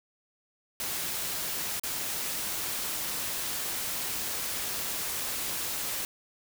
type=noise with dropouts; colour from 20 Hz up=white; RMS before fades=-33 dBFS; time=0.8-6.05 s; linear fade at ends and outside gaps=1 ms; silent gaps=1.797-1.835 s; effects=none